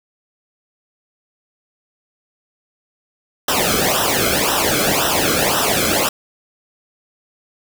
pink noise with flanger, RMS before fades -17 dBFS, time 3.48-6.09 s, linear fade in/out 5 ms, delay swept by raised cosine 0.44 to 1.1 ms, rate 1.9 Hz, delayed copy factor -0.95, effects none

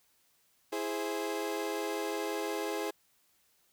30% pulse chord, E augmented, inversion none, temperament equal, 329.6 / 415.3 / 523.3 Hz, E4 / G#4 / B#4, 0 / 0 / 0 cents, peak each -35 / -33 / -37 dBFS, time 0.72-2.91 s, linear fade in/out 10 ms, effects white hiss -70 dBFS RMS until 3.72 s

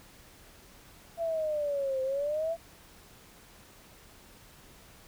sine exponential two-way sweep, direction down then up, 678 to 520 to 678 Hz, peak -28 dBFS, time 1.17-2.57 s, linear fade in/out 50 ms, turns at 2.02 s, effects pink hiss -55 dBFS RMS until 5.07 s

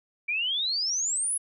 sine exponential sweep, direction up, 2310 to 10860 Hz, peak -25 dBFS, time 0.28-1.38 s, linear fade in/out 10 ms, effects none

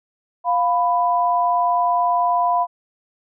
sine tone pair together, 702.2 / 993 Hz, F5 / B5, +9 / +9 cents, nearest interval tritone, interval 600 cents, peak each -18 dBFS, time 0.44-2.67 s, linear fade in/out 50 ms, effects none

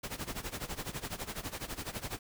pink noise with tremolo, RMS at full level -37 dBFS, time 0.03-2.19 s, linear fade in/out 10 ms, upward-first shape sine, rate 12 Hz, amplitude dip 85%, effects none

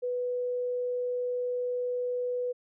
sine tone, 493.9 Hz, B4, in tune, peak -28 dBFS, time 0.02-2.53 s, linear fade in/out 20 ms, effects none

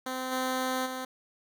10% pulse tone with level steps, 258.1 Hz, C4, 23 cents flat, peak -24 / -20 / -26 dBFS, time 0.06-1.05 s, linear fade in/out 5 ms, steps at 0.31 / 0.85 s, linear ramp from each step 20 ms, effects none

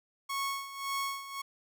sawtooth tone with tremolo, 1102 Hz, C#6, 11 cents flat, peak -27 dBFS, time 0.29-1.42 s, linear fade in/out 10 ms, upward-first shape sine, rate 1.8 Hz, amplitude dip 75%, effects none

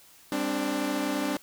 sawtooth chord, G suspended fourth, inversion none, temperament equal with one note detuned, 200.7 / 261.6 / 293.7 Hz, G3 / C4 / D4, +41 / 0 / 0 cents, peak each -31 / -28 / -25 dBFS, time 0.32-1.37 s, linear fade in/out 2 ms, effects white hiss -55 dBFS RMS until 1.42 s

